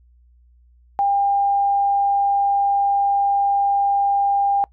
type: tone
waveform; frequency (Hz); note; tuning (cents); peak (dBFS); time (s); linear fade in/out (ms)
sine; 800; G5; +35; -15; 0.99-4.64; 0
effects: noise-tail reverb RT60 0.1 s tail -23 dB re dry + added 60 Hz sine -50 dBFS peak until 4.72 s